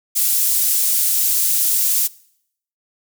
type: high-pass noise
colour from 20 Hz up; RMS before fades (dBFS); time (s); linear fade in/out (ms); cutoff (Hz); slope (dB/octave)
pink; -17; 0.15-2.08; 20; 9800; 12
effects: noise-tail reverb RT60 0.7 s tail -22 dB re dry